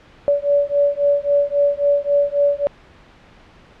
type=beating tone pair; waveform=sine; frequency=571 / 574.7 Hz; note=D5 / D5; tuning=-49 / -38 cents; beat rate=3.7 Hz; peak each=-17 dBFS; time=0.28-2.67 s; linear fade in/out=0 ms; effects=pink hiss -47 dBFS RMS until 3.8 s + low-pass 3000 Hz 12 dB/octave